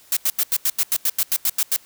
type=noise bursts; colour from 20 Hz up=blue; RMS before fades=-19 dBFS; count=13; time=0.12-1.763 s; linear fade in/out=2 ms; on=47 ms; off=86 ms; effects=white hiss -51 dBFS RMS until 1.85 s